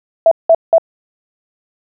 sine tone bursts, 659.3 Hz, E5, in tune, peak -4 dBFS, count 3, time 0.26-0.782 s, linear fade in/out 2 ms, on 54 ms, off 180 ms, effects none

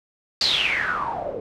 white noise with low-pass filter sweep, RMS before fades -24 dBFS, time 0.41-1.4 s, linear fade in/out 2 ms, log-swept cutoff 4700 to 440 Hz, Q 9.6, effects none

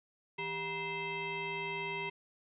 sine tone with frequency modulation, 1516 Hz, F#6, 42 cents sharp, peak -35 dBFS, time 0.38-2.1 s, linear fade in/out 10 ms, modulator 559 Hz, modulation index 2.5, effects none

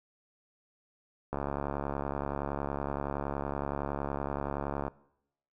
click train, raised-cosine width 1 ms, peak -19 dBFS, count 252, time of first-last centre 1.33-4.88 s, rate 70.7 Hz, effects noise-tail reverb RT60 0.8 s tail -21 dB re dry

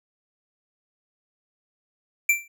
square tone with exponential decay, 2349 Hz, D7, in tune, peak -14 dBFS, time 2.29-2.48 s, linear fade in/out 5 ms, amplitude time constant 40 ms, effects none

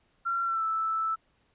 sine tone with pitch glide, 1368 to 1317.6 Hz, F6 to E6, -36 to -1 cents, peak -26 dBFS, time 0.25-1.16 s, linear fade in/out 20 ms, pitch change -65 cents, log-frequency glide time 0.44-0.64 s, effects pink hiss -69 dBFS RMS until 1.54 s + resampled to 8000 Hz

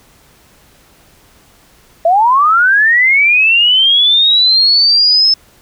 sine linear sweep, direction up, 644 to 5260 Hz, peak -6 dBFS, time 2.05-5.34 s, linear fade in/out 5 ms, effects pink hiss -47 dBFS RMS until 5.61 s

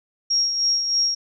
sine tone with tremolo, 5588 Hz, F8, in tune, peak -16 dBFS, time 0.3-1.15 s, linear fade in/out 10 ms, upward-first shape sine, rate 3.2 Hz, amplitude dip 50%, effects none

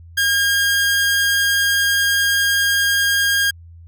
sawtooth tone, 1619 Hz, G#6, 45 cents flat, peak -11 dBFS, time 0.17-3.51 s, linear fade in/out 10 ms, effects added 84 Hz sine -38 dBFS peak until 3.87 s

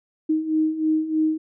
sine beating tone pair, 311.1 / 314.3 Hz, D#4 / D#4, 0 / +18 cents, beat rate 3.2 Hz, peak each -25 / -20 dBFS, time 0.29-1.38 s, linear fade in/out 10 ms, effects none

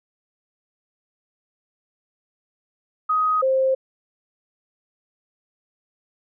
sine tone pair in turn, 1255 / 527.7 Hz, D#6 / C5, +15 / +15 cents, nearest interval octave + minor third, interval 1500 cents, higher first, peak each -17 / -16 dBFS, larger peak second, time 3.09-3.42 / 3.42-3.75 s, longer neither, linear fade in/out 10 ms, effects none

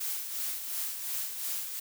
blue noise with tremolo, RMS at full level -33 dBFS, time 0-1.8 s, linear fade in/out 10 ms, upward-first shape sine, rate 2.8 Hz, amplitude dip 50%, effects none

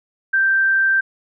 sine tone, 1568 Hz, G6, in tune, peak -13 dBFS, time 0.33-1.01 s, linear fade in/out 10 ms, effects none

